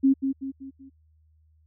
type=tone with echo; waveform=sine; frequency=270 Hz; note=C#4; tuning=45 cents flat; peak=-15 dBFS; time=0.03-0.14 s; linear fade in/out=20 ms; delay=190 ms; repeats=4; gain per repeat=-7 dB; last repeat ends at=0.9 s; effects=added 78 Hz sine -58 dBFS peak until 1.66 s

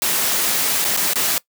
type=noise with dropouts; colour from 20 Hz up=white; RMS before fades=-19 dBFS; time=0.02-1.38 s; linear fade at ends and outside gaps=0 ms; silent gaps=0.843-0.849 / 0.965-0.973 / 1.134-1.157 s; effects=noise-tail reverb RT60 0.1 s tail -21 dB re dry + high-pass 150 Hz 12 dB/octave

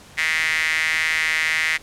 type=tone with high-pass filter; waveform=sawtooth; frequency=158.5 Hz; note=D#3; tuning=32 cents sharp; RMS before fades=-21 dBFS; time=0.17-1.78 s; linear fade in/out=20 ms; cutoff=2000 Hz; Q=6.1; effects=pink hiss -45 dBFS RMS until 1.82 s + low-pass 10000 Hz 12 dB/octave

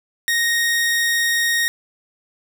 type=tone; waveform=sawtooth; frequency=1864.7 Hz; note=A#6; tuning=in tune; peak=-13 dBFS; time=0.28-1.68 s; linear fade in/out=0 ms; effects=none

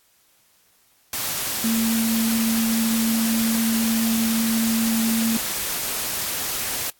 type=tone in noise; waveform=sine; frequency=226.2 Hz; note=A3; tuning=48 cents sharp; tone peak=-19 dBFS; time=1.64-5.37 s; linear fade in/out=2 ms; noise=white; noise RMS=-26 dBFS; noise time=1.13-6.9 s; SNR=+4 dB; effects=white hiss -60 dBFS RMS until 6.99 s + AAC 64 kbps

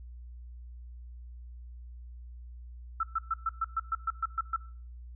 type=tone bursts; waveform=sine; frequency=1328 Hz; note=E6; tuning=12 cents sharp; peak=-26 dBFS; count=11; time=3-4.563 s; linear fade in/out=5 ms; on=33 ms; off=120 ms; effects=noise-tail reverb RT60 0.5 s tail -19 dB re dry + added 60 Hz sine -43 dBFS peak until 5.15 s

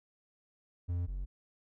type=tone pair in turn; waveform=triangle; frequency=87.6 / 46.4 Hz; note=F2 / F#1; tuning=+6 / +6 cents; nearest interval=major seventh; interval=1100 cents; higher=first; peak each=-29 / -33 dBFS; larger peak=first; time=0.88-1.07 / 1.07-1.26 s; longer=neither; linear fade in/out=20 ms; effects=none

